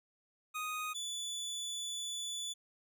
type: tone pair in turn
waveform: 25% pulse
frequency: 1245 / 3466 Hz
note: D#6 / A7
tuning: +1 / -27 cents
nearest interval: octave + tritone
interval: 1772 cents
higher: second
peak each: -33 / -34 dBFS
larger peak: first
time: 0.54-0.94 / 0.94-2.54 s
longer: second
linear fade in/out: 20 ms
effects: none